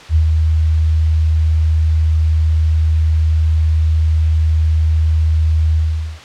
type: tone with ADSR envelope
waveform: sine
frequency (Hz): 79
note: D#2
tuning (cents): +27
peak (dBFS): -7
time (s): 0.09-6.2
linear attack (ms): 65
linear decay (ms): 84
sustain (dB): -3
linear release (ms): 440
effects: white hiss -36 dBFS RMS until 6.24 s + low-pass 4000 Hz 12 dB/octave